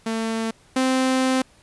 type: tone pair in turn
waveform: sawtooth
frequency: 224.6 / 260.2 Hz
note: A3 / C4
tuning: +36 / -9 cents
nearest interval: minor third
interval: 255 cents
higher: second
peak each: -19 / -14 dBFS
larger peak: second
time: 0.06-0.51 / 0.76-1.42 s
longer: second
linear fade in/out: 5 ms
effects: pink hiss -55 dBFS RMS until 1.62 s + resampled to 24000 Hz